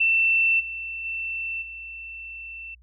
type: tone with level steps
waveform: sine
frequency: 2681 Hz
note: E7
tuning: 29 cents sharp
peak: -17 / -30 / -27 / -35 dBFS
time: 0-2.75 s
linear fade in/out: 10 ms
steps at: 0.59 / 1.04 / 1.61 s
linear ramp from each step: 20 ms
effects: added 60 Hz sine -51 dBFS peak until 2.82 s